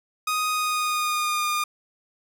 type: tone with pitch glide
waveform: sawtooth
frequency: 1247 to 1213.6 Hz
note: D#6 to D#6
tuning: +3 to -44 cents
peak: -19 dBFS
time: 0.27-1.64 s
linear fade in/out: 5 ms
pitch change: -47 cents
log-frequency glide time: 0.49-1.45 s
effects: none